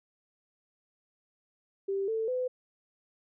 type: tone with pitch steps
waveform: sine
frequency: 392 / 445.1 / 505.4 Hz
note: G4 / A4 / B4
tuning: 0 / +20 / +40 cents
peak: -28 dBFS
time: 1.88-2.48 s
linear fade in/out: 10 ms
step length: 200 ms
effects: none